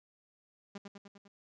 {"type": "tone with echo", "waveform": "sawtooth", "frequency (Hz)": 200.8, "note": "G3", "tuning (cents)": 42, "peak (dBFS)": -37, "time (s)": [0.75, 0.78], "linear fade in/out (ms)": 5, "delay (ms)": 100, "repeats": 5, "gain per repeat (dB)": -3, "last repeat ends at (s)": 1.28, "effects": ["resampled to 16000 Hz"]}